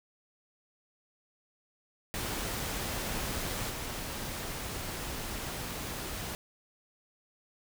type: noise with level steps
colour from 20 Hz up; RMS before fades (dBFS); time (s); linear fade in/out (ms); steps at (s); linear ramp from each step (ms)
pink; -35 / -38; 2.14-6.35; 0; 3.69; 20
effects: none